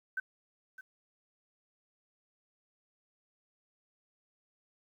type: tone with echo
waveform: sine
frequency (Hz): 1530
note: G6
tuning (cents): -42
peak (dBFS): -31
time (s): 0.17-0.2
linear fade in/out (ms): 5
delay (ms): 610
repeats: 1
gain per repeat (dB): -14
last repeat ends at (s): 0.81
effects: 11-bit